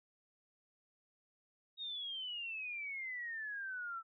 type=exponential sweep; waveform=sine; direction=down; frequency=3771 to 1318.5 Hz; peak=-40 dBFS; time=1.77-4.03 s; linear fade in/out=50 ms; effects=none